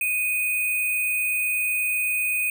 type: tone with sample-and-hold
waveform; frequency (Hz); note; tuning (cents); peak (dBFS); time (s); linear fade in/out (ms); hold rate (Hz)
sine; 2489; D#7; 0; -21; 0.01-2.5; 2; 11025
effects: none